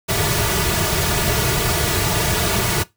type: noise with comb filter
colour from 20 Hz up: pink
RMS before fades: -19 dBFS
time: 0.08-2.84 s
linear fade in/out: 20 ms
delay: 3.8 ms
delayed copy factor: -1
effects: noise-tail reverb RT60 0.2 s tail -20 dB re dry